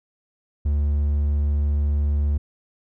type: tone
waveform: triangle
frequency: 72.8 Hz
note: D2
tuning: 15 cents flat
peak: -16 dBFS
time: 0.65-2.38 s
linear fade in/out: 10 ms
effects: none